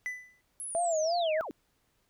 triangle tone with exponential decay, 1996 Hz, B6, 18 cents sharp, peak -28 dBFS, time 0.06-0.41 s, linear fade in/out 0 ms, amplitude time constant 76 ms
sine linear sweep, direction down, 11050 to 215.3 Hz, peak -36 dBFS, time 0.6-1.51 s, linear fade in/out 0 ms
sine tone with vibrato, 659.3 Hz, E5, in tune, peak -26 dBFS, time 0.75-1.41 s, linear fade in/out 0 ms, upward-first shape sine, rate 3 Hz, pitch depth 110 cents each way
effects pink hiss -73 dBFS RMS until 2.09 s

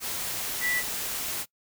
sine tone in noise, 1968 Hz, B6, 7 cents flat, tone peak -25 dBFS, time 0.6-0.83 s, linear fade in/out 50 ms, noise white, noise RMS -32 dBFS, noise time 0-1.46 s, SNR +4 dB, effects noise-tail reverb RT60 0.1 s tail -22 dB re dry

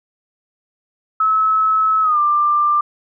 sine tone with pitch glide, 1295 to 1187.5 Hz, E6 to D6, -31 to +19 cents, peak -12 dBFS, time 1.2-2.81 s, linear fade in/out 5 ms, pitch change -150 cents, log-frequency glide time 2.02-2.19 s, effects none

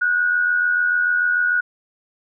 sine tone pair together, 1460 / 1546.8 Hz, F#6 / G6, -24 / -24 cents, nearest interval minor second, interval 100 cents, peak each -16 / -25 dBFS, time 0.01-1.61 s, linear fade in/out 10 ms, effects none

